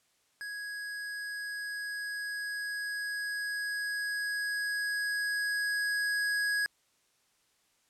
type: tone with level ramp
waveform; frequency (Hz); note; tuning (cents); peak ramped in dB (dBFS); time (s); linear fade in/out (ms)
square; 1661.2; G#6; 0; -38 to -28; 0.41-6.66; 0
effects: white hiss -71 dBFS RMS until 7.89 s + low-pass 10000 Hz 12 dB/octave